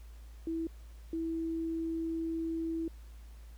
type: tone bursts at uneven times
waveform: sine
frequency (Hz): 327.3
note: E4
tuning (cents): -12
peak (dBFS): -32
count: 2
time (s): 0.47-0.67 / 1.13-2.88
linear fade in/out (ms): 2
effects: added 56 Hz sine -47 dBFS peak until 3.57 s + pink hiss -64 dBFS RMS until 3.57 s